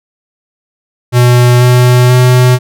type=tone with pitch steps; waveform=square; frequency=122.7 / 124.13 / 125.57 Hz; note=B2 / B2 / B2; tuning=-11 / +9 / +29 cents; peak=-4 dBFS; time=1.12-2.59 s; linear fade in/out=50 ms; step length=490 ms; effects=none